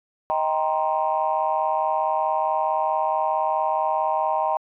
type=chord; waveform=sine; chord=C minor seventh; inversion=first; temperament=just; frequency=627.9 / 784.9 / 941.9 / 1046.5 Hz; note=Eb5 / G5 / Bb5 / C6; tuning=+16 / +2 / +18 / 0 cents; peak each=-25 / -24 / -24 / -28 dBFS; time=0.3-4.57 s; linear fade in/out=0 ms; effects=tanh soft clip ceiling -10 dBFS